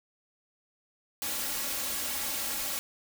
white noise with comb filter, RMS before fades -33 dBFS, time 1.22-2.79 s, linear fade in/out 0 ms, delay 3.6 ms, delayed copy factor +0.7, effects none

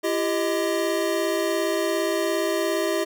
square tone cluster, 337.4 / 394.7 / 624 Hz, E4 / G4 / D#5, +40 / +12 / +5 cents, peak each -27 dBFS, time 0.03-3.05 s, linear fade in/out 20 ms, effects none

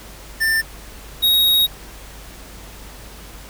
square tone pair in turn, 1788 / 3777 Hz, A6 / A#7, +27 / +22 cents, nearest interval octave + minor second, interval 1295 cents, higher second, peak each -16 / -13 dBFS, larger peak second, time 0.4-0.62 / 1.22-1.67 s, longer second, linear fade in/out 20 ms, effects added 50 Hz sine -39 dBFS peak until 3.49 s + pink hiss -40 dBFS RMS until 3.49 s

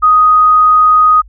sine tone, 1248 Hz, D#6, 5 cents sharp, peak -4 dBFS, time 0.02-1.22 s, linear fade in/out 20 ms, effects added 50 Hz sine -35 dBFS peak until 1.28 s

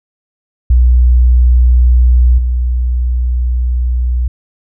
sine tone with level steps, 61.3 Hz, B1, 12 cents flat, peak -4 / -10 dBFS, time 0.7-4.28 s, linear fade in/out 5 ms, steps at 2.38 s, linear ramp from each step 5 ms, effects none

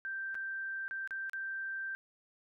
sine tone with dropouts, 1568 Hz, G6, in tune, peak -36 dBFS, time 0.05-1.95 s, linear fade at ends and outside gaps 0 ms, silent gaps 0.345-0.352 / 0.88-0.91 / 1.075-1.108 / 1.296-1.333 s, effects none

